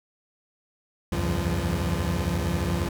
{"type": "tone cluster", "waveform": "25% pulse", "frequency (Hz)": [69, 83.7, 94.9, 172.3], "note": ["C#2", "E2", "F#2", "F3"], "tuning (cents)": [-7, 27, 44, -23], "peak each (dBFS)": -26, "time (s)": [1.12, 2.89], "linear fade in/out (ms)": 5, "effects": []}